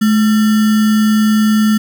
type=tone with sample-and-hold; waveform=sine; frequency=215 Hz; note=A3; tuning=40 cents flat; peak=-8 dBFS; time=0.01-1.78 s; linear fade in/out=10 ms; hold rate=1575 Hz; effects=none